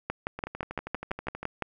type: two click trains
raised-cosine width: 0.5 ms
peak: -14 / -21 dBFS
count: 10 / 14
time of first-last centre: 0.1-1.623 / 0.39-1.43 s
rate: 5.91 / 12.5 Hz
effects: none